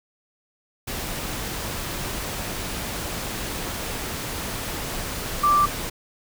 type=tone in noise; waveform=sine; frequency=1174.7 Hz; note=D6; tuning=in tune; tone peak=-15 dBFS; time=5.43-5.66 s; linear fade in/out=10 ms; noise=pink; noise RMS=-30 dBFS; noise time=0.87-5.9 s; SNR=+12 dB; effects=none